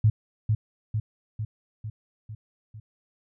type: tone with echo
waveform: sine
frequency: 108.2 Hz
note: A2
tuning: 29 cents flat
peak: -15 dBFS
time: 0.04-0.1 s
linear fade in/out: 5 ms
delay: 450 ms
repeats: 6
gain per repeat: -4 dB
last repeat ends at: 2.8 s
effects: none

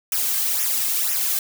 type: noise with flanger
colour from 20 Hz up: blue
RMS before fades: -22 dBFS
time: 0.12-1.39 s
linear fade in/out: 2 ms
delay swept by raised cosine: 0.23 to 2.13 ms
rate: 2 Hz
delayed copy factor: -0.8
effects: none

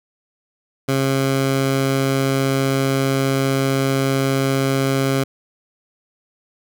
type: tone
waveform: 15% pulse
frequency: 135.3 Hz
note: C#3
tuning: 42 cents flat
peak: -10 dBFS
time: 0.88-5.24 s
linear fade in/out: 10 ms
effects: none

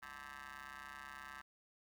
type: ring-modulated tone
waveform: 15% pulse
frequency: 138.59 Hz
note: C#3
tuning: in tune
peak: -40 dBFS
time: 0.02-1.42 s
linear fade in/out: 10 ms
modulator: 1440 Hz
effects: 13-bit

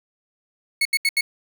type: tone bursts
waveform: 30% pulse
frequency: 2200 Hz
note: C#7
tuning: 14 cents flat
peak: -14 dBFS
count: 4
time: 0.81-1.21 s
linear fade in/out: 5 ms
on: 43 ms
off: 76 ms
effects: none

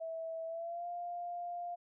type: tone with pitch glide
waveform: sine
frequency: 653 to 699.9 Hz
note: E5 to F5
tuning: -17 to +4 cents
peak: -38 dBFS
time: 0-1.76 s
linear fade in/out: 20 ms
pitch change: +121 cents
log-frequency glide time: 0.46-0.87 s
effects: none

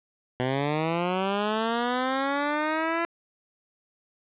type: linear sweep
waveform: 10% pulse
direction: up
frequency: 124.4 to 339.4 Hz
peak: -16 dBFS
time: 0.4-3.05 s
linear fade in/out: 0 ms
effects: resampled to 8000 Hz + 9-bit

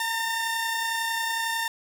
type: tone pair together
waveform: sawtooth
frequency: 916.5 / 1802 Hz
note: A#5 / A6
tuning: -30 / +41 cents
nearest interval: octave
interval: 1171 cents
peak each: -25 dBFS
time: 0-1.68 s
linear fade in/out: 2 ms
effects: none

